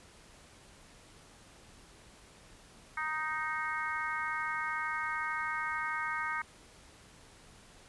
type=harmonic tone; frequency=311.1 Hz; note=D#4; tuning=in tune; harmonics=3 / 4 / 5 / 6 / 7; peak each=-40 / -37 / -38 / -40 / -40 dBFS; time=2.97-6.42 s; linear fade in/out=5 ms; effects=pink hiss -57 dBFS RMS until 7.88 s + resampled to 24000 Hz